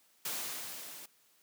white noise with level ramp, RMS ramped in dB -36 to -49 dBFS, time 0.25-1.06 s, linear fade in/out 5 ms, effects white hiss -68 dBFS RMS until 1.42 s + high-pass 150 Hz 12 dB/octave

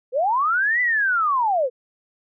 sine linear two-way sweep, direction up then down, 466.2 to 2008 to 466.2 Hz, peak -17 dBFS, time 0.12-1.7 s, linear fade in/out 50 ms, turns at 0.81 s, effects none

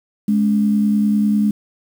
sine tone pair together, 210 / 280 Hz, G#3 / C#4, +19 / +18 cents, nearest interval perfect fourth, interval 499 cents, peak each -13 / -23 dBFS, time 0.28-1.51 s, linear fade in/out 5 ms, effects 7-bit

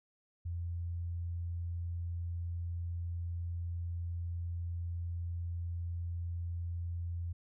sine tone, 85.8 Hz, F2, 30 cents flat, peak -35 dBFS, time 0.45-7.33 s, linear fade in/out 10 ms, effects none

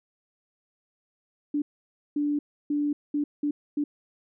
sine tone bursts at uneven times, 292.5 Hz, D4, 7 cents flat, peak -23 dBFS, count 6, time 1.54-1.62 / 2.16-2.39 / 2.7-2.93 / 3.14-3.24 / 3.43-3.51 / 3.77-3.84 s, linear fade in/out 5 ms, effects none

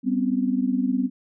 sine tone cluster, 195.5 / 251 / 270.6 Hz, G3 / B3 / C#4, -4 / +28 / -42 cents, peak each -27 / -22 / -26 dBFS, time 0.03-1.1 s, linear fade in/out 50 ms, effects none

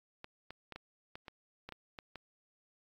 clicks, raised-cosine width 0.3 ms, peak -29 dBFS, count 10, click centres 0.244 / 0.506 / 0.723 / 0.76 / 1.155 / 1.282 / 1.69 / 1.723 / 1.988 / 2.157 s, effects AAC 32 kbps

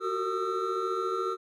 triangle tone cluster, 361.5 / 375.6 / 457.5 / 1231 / 1339 Hz, F#4 / F#4 / A#4 / D#6 / E6, -40 / +26 / -32 / -19 / +27 cents, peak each -39 / -30 / -33 / -34 / -31 dBFS, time 0-1.37 s, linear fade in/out 50 ms, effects none

